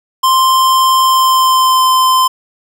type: tone with pitch glide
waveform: square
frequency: 1047 to 1034.4 Hz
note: C6 to C6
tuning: +1 to -20 cents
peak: -8 dBFS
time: 0.23-2.28 s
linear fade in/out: 10 ms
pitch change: -21 cents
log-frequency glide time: 1.02-1.86 s
effects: none